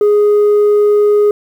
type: tone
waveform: sine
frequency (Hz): 415.3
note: G#4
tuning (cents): 0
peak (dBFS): -4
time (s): 0.01-1.31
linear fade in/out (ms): 2
effects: tanh soft clip ceiling -6 dBFS + 7-bit